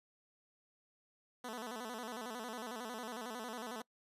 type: tone with vibrato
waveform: 10% pulse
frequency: 233.1 Hz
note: A#3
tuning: in tune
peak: -34 dBFS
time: 1.44-3.82 s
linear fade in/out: 5 ms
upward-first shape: square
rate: 11 Hz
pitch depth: 110 cents each way
effects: noise-tail reverb RT60 0.1 s tail -24 dB re dry + resampled to 32000 Hz